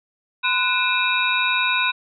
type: tone cluster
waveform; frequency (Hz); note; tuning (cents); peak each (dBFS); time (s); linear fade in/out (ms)
sine; 1018 / 1476 / 2423 / 2614 / 3798; C6 / F#6 / D#7 / E7 / A#7; -48 / -5 / -47 / -15 / +32; -24; 0.43-1.92; 20
effects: none